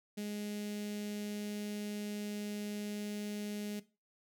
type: tone with notch filter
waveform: sawtooth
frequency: 207.7 Hz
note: G#3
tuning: in tune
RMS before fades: -40 dBFS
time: 0.17-3.8 s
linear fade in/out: 10 ms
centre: 1100 Hz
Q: 0.5
effects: noise-tail reverb RT60 0.3 s tail -17 dB re dry